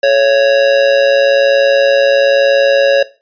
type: tone with amplitude modulation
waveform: square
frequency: 554.4 Hz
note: C#5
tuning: in tune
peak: -5 dBFS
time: 0.03-3.03 s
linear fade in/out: 5 ms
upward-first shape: sine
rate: 121 Hz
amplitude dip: 55%
effects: noise-tail reverb RT60 0.3 s tail -17 dB re dry + resampled to 11025 Hz